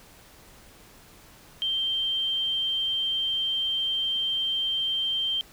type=tone; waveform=sine; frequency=3144 Hz; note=G7; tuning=4 cents sharp; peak=-24 dBFS; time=1.62-5.41 s; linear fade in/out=0 ms; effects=pink hiss -52 dBFS RMS until 5.52 s